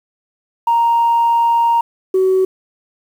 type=tone pair in turn; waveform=sine; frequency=932.3 / 376.7 Hz; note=A#5 / F#4; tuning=0 / +31 cents; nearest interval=octave + major third; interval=1569 cents; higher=first; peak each=-9 dBFS; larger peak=neither; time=0.67-1.81 / 2.14-2.45 s; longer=first; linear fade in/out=5 ms; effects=tanh soft clip ceiling -7 dBFS + 7-bit